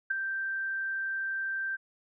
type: tone with ADSR envelope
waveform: sine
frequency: 1568 Hz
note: G6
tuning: in tune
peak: -23 dBFS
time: 0.1-1.77 s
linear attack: 10 ms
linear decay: 11 ms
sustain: -7 dB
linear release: 23 ms
effects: none

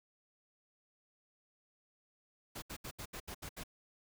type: noise bursts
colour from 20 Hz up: pink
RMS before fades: -45 dBFS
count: 8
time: 2.55-3.637 s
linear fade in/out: 10 ms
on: 72 ms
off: 73 ms
effects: none

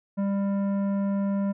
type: tone with tanh clipping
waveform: sine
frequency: 198.5 Hz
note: G3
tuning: 22 cents sharp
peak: -25 dBFS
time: 0.17-1.53 s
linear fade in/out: 20 ms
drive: 12 dB
effects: none

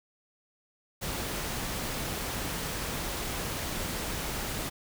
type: noise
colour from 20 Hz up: pink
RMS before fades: -34 dBFS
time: 1.01-4.7 s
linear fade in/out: 20 ms
effects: none

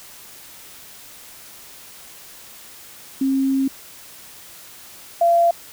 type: tone pair in turn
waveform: sine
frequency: 269 / 683.5 Hz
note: C4 / F5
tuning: +48 / -37 cents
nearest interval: octave + major third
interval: 1615 cents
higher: second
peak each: -16 / -12 dBFS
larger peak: second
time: 3.21-3.68 / 5.21-5.51 s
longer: first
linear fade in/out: 5 ms
effects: white hiss -42 dBFS RMS until 5.72 s

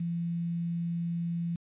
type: tone with quantisation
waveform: sine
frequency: 170 Hz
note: F3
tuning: 46 cents flat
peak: -29 dBFS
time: 0-1.56 s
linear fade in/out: 5 ms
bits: 9
effects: resampled to 8000 Hz

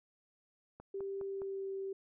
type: click train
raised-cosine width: 1 ms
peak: -36 dBFS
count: 4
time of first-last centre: 0.8-1.419 s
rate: 4.85 Hz
type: tone with pitch glide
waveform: sine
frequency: 392.4 to 388.1 Hz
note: G4 to G4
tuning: +2 to -17 cents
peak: -37 dBFS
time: 0.94-1.93 s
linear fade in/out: 5 ms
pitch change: -19 cents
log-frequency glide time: 1.21-1.71 s
effects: none

